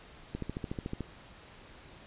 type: click train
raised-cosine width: 3 ms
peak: -22 dBFS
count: 10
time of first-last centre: 0.35-1.007 s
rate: 13.7 Hz
effects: pink hiss -53 dBFS RMS until 2.06 s + resampled to 8000 Hz